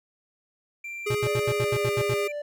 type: tone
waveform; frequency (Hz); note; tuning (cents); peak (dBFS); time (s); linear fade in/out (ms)
triangle; 2361; D7; +9; -32; 0.84-2.32; 5
type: tone with pitch glide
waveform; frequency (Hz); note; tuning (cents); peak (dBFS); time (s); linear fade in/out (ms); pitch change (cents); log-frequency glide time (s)
square; 415.6 to 408; G#4 to G#4; +1 to -31; -26; 1.06-2.28; 10; -32; 1.44-1.92
type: tone bursts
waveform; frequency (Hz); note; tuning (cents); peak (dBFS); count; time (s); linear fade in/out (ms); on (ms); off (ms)
square; 121.5; B2; -28; -26; 9; 1.1-2.142; 5; 50; 74
type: tone with tremolo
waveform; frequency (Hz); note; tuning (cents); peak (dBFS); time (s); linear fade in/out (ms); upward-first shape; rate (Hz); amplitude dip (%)
triangle; 587.3; D5; 0; -27; 1.26-2.42; 5; triangle; 5.6; 45
effects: none